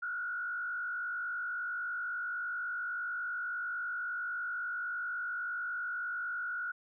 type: tone with frequency modulation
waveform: sine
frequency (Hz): 1438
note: F#6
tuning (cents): -50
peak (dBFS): -34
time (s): 0.02-6.72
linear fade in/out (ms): 10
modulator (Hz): 50.8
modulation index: 1.1
effects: none